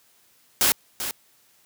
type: noise with echo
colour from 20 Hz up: white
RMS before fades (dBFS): -19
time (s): 0.61-0.72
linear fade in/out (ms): 0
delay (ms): 390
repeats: 1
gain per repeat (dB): -10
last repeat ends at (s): 1.11
effects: white hiss -60 dBFS RMS until 1.65 s + high-pass 60 Hz 12 dB/octave